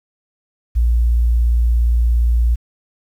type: tone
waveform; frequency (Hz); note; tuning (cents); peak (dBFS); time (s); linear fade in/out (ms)
sine; 58.6; A#1; +10; -11; 0.75-2.56; 20
effects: 8-bit